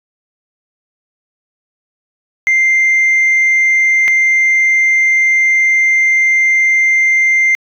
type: tone pair in turn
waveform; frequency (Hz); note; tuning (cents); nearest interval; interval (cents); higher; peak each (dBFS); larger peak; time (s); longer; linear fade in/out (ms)
sine; 2093 / 2093; C7 / C7; 0 / 0; unison; 0; neither; -6; neither; 2.47-4.08 / 4.08-7.55; second; 0
effects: tanh soft clip ceiling -6 dBFS